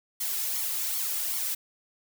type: noise with flanger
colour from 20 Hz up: blue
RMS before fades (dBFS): -30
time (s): 0.2-1.55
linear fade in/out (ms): 10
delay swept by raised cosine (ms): 0.9 to 2.4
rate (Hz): 2.6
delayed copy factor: +0.65
effects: none